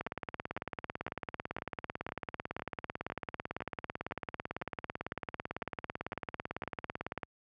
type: two click trains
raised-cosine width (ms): 0.5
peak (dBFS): -23 / -21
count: 14 / 131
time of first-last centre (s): 0.07-6.636 / 0.01-7.232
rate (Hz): 1.98 / 18
effects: high-pass 60 Hz 12 dB/octave